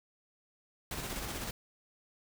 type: noise with tremolo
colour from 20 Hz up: pink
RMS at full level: -38 dBFS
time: 0.91-1.51 s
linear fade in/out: 2 ms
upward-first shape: square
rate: 16 Hz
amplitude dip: 30%
effects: none